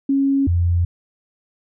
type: tone pair in turn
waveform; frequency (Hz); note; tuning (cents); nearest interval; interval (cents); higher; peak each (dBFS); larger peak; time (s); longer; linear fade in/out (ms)
sine; 274.7 / 86.72; C#4 / F2; -16 / -12; octave + minor sixth; 1996; first; -14; neither; 0.09-0.47 / 0.47-0.85; neither; 5
effects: none